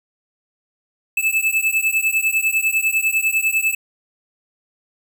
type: beating tone pair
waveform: square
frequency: 2615 / 2625 Hz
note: E7 / E7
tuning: -15 / -8 cents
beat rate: 10 Hz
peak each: -20 dBFS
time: 1.17-3.75 s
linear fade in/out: 5 ms
effects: 9-bit